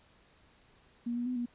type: tone with pitch steps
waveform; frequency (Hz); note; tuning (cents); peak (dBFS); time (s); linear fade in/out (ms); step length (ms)
sine; 237.6 / 241.2 / 251.3 / 240.5; A#3 / B3 / B3 / B3; +33 / -41 / +30 / -46; -31; 1.06-1.46; 10; 100
effects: pink hiss -64 dBFS RMS until 1.54 s + resampled to 8000 Hz